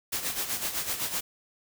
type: noise with tremolo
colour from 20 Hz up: white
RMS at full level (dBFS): -29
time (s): 0.12-1.21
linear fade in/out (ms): 10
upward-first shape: sine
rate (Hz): 7.9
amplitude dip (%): 65
effects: none